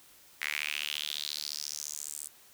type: tone with high-pass filter sweep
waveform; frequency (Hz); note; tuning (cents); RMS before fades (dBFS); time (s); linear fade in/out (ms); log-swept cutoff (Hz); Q
sawtooth; 74.4; D2; +23; -37; 0.41-2.28; 10; 2000 to 8800; 4.3
effects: white hiss -58 dBFS RMS until 2.53 s